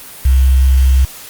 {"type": "tone with quantisation", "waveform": "sine", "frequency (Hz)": 65.41, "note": "C2", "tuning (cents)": 0, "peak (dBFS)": -6, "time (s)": [0.25, 1.05], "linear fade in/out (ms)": 5, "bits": 5, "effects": ["white hiss -33 dBFS RMS until 1.29 s", "Opus 32 kbps"]}